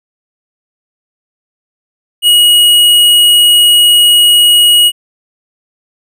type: tone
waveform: square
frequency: 2899 Hz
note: F#7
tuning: 36 cents flat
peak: -4 dBFS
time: 2.22-4.92 s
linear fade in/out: 50 ms
effects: none